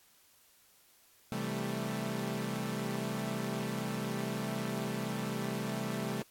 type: chord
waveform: sawtooth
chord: A minor seventh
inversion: first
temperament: equal with one note detuned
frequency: 131.19 / 164.81 / 196 / 220 Hz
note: C3 / E3 / G3 / A3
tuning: +5 / 0 / 0 / 0 cents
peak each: -36 / -38 / -35 / -34 dBFS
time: 1.32-6.22 s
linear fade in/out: 0 ms
effects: white hiss -64 dBFS RMS until 6.3 s + AAC 64 kbps